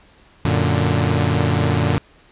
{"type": "chord", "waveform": "sawtooth", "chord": "Gb augmented", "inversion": "none", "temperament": "equal", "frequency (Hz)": [92.5, 116.54, 146.83], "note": ["Gb2", "Bb2", "D3"], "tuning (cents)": [0, 0, 0], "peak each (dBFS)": -16, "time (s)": [0.45, 1.98], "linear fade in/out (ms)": 0, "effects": ["pink hiss -51 dBFS RMS until 2.31 s", "resampled to 8000 Hz"]}